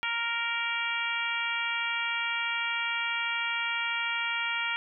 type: harmonic tone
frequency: 466.2 Hz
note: A#4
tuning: in tune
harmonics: 2 / 3 / 4 / 5 / 6 / 7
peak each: -37 / -34 / -36 / -32 / -36 / -38 dBFS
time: 0.03-4.76 s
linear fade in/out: 0 ms
effects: none